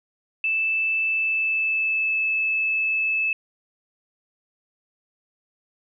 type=tone with pitch glide; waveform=sine; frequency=2637 to 2613 Hz; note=E7 to E7; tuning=0 to -16 cents; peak=-20 dBFS; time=0.44-3.33 s; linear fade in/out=2 ms; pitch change=-16 cents; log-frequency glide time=1.06-2.2 s; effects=none